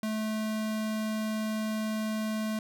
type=tone; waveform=square; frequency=217 Hz; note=A3; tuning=24 cents flat; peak=-30 dBFS; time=0.03-2.59 s; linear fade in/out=2 ms; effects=none